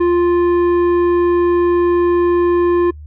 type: tone with tanh clipping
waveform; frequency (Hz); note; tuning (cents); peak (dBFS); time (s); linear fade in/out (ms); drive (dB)
sine; 349.2; F4; 0; -12; 0-2.91; 10; 10
effects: noise-tail reverb RT60 0.1 s tail -24 dB re dry + added 75 Hz sine -31 dBFS peak until 3.06 s

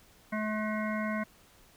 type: harmonic tone with a mistuned harmonic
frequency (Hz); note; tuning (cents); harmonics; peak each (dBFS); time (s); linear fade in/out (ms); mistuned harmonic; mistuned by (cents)
214.8; A3; -41; 1 / 3 / 5 / 7 / 9 / 10; -32 / -37 / -39 / -40 / -42 / -42; 0.32-1.24; 10; 9; -23
effects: pink hiss -60 dBFS RMS until 1.76 s

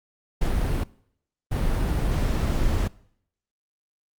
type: noise bursts at uneven times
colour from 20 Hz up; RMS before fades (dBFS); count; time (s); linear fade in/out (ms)
brown; -23; 2; 0.41-0.84 / 1.51-2.88; 10
effects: noise-tail reverb RT60 0.7 s tail -22 dB re dry + Opus 48 kbps

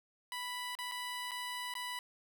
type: tone with dropouts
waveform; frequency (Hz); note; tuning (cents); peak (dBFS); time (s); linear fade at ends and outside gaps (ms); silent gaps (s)
15% pulse; 987.8; B5; 0; -32; 0.32-1.99; 1; 0.752-0.788 / 0.914-0.919 / 1.31-1.316 / 1.739-1.752
effects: none

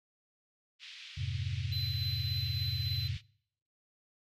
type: band-pass noise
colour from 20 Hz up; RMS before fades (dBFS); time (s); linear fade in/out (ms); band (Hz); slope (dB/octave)
pink; -49; 0.79-3.22; 50; 2400 to 4200; 24
type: chord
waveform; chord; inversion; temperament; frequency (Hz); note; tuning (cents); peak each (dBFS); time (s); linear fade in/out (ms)
sine; F minor; none; equal; 87.31 / 103.83 / 130.81; F2 / Ab2 / C3; 0 / 0 / 0; -37; 1.17-3.17; 10
type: tone with tremolo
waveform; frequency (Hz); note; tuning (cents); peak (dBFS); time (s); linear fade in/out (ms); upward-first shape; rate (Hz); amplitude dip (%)
triangle; 4042; B7; +39; -34; 1.72-3.08; 5; triangle; 3.5; 30
effects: noise-tail reverb RT60 0.7 s tail -25 dB re dry

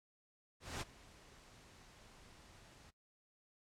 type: noise with ADSR envelope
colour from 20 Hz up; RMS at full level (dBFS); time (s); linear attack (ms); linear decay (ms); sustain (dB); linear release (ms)
pink; -41; 0.6-2.91; 210; 29; -20; 16
effects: noise-tail reverb RT60 0.1 s tail -18 dB re dry + low-pass 8000 Hz 12 dB/octave

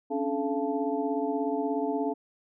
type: tone cluster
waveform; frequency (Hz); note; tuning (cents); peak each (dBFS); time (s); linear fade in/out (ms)
sine; 272.1 / 288.8 / 431.8 / 687 / 874; C#4 / D4 / A4 / F5 / A5; -32 / -29 / -33 / -29 / -12; -32 / -32 / -31 / -34 / -36; 0.1-2.14; 20
effects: none

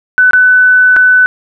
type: tone with dropouts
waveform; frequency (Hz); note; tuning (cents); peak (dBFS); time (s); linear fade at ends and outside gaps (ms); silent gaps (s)
sine; 1500; F#6; +23; -3; 0.18-1.26; 0; 0.309-0.333 / 0.963-0.966
effects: none

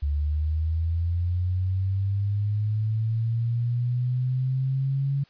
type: linear sweep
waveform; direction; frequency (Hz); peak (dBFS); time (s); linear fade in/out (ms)
sine; up; 71.4 to 140; -22; 0.02-5.24; 10
effects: white hiss -59 dBFS RMS until 5.29 s + resampled to 11025 Hz

